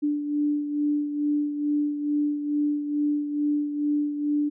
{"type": "beating tone pair", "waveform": "sine", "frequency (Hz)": [293.7, 296], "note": ["D4", "D4"], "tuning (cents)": [0, 14], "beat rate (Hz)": 2.3, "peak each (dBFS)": [-23, -31], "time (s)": [0.02, 4.5], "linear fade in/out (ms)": 20, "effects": []}